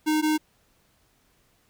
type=tone pair in turn; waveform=square; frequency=308.5 / 308.5 Hz; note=D#4 / D#4; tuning=-15 / -15 cents; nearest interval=unison; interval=0 cents; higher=neither; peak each=-21 dBFS; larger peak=neither; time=0.06-0.22 / 0.22-0.38 s; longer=neither; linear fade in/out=20 ms; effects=pink hiss -65 dBFS RMS until 1.69 s